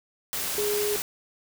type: tone in noise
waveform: sine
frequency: 415.3 Hz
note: G#4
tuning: in tune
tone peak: -25 dBFS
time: 0.58-0.96 s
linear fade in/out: 0 ms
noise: white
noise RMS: -30 dBFS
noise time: 0.33-1.02 s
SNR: +2 dB
effects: none